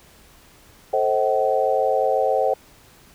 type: chord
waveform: sine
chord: A diminished seventh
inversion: none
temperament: just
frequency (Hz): 440 / 528 / 633.6 / 760.3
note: A4 / C5 / Eb5 / Gb5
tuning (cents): 0 / +16 / +31 / +47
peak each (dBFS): -24 / -21 / -24 / -22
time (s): 0.93-2.54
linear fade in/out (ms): 5
effects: pink hiss -51 dBFS RMS until 3.14 s